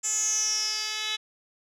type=tone with band-pass filter sweep; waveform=10% pulse; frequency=430.5 Hz; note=A4; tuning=38 cents flat; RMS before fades=-28 dBFS; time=0.03-1.17 s; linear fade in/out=20 ms; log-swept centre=7500 to 3800 Hz; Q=9.5; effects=none